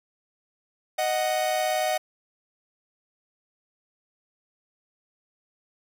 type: tone pair together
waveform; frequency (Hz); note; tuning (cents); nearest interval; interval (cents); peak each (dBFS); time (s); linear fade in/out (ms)
45% pulse; 622.3 / 740; D#5 / F#5; 0 / 0; minor third; 300; -26; 0.98-1.98; 10
effects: none